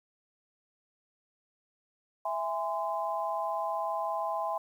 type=chord; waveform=sine; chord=E augmented; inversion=none; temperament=just; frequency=659.3 / 824.1 / 1030.1 Hz; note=E5 / G#5 / B#5; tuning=0 / -14 / -27 cents; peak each=-34 dBFS; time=2.25-4.58 s; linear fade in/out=5 ms; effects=10-bit